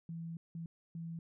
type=tone bursts at uneven times; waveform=sine; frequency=165.9 Hz; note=E3; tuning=11 cents sharp; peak=-40 dBFS; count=3; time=0.09-0.37 / 0.55-0.66 / 0.95-1.19 s; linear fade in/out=2 ms; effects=none